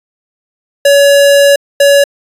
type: tone pair in turn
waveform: square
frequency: 565 / 565 Hz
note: C#5 / C#5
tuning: +33 / +33 cents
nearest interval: unison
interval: 0 cents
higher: neither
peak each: -4 dBFS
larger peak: neither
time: 0.85-1.56 / 1.8-2.04 s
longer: first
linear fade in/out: 5 ms
effects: resampled to 32000 Hz